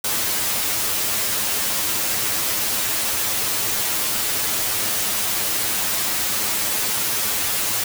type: noise with comb filter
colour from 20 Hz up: white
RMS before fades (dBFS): -22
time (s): 0.04-7.84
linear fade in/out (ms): 5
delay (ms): 9.4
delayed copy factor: +0.95
effects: none